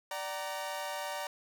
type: chord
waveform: sawtooth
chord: D augmented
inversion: none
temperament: equal with one note detuned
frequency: 587.3 / 758.2 / 932.3 Hz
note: D5 / F#5 / A#5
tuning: 0 / +42 / 0 cents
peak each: -36 / -38 / -36 dBFS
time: 0.11-1.27 s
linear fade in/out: 2 ms
effects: none